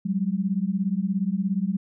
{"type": "beating tone pair", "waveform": "sine", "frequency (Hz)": [184.7, 201.7], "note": ["F#3", "G3"], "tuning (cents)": [-3, 50], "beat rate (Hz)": 17, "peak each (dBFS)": -25, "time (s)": [0.05, 1.77], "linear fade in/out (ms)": 10, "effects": []}